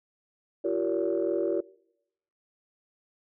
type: tone cluster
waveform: sine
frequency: 340 / 382.9 / 465 / 571 Hz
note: F4 / G4 / A#4 / D5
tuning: -46 / -41 / -4 / -49 cents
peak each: -29 / -29 / -32 / -30 dBFS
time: 0.64-1.61 s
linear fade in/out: 10 ms
effects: noise-tail reverb RT60 0.8 s tail -22 dB re dry + tanh soft clip ceiling -17 dBFS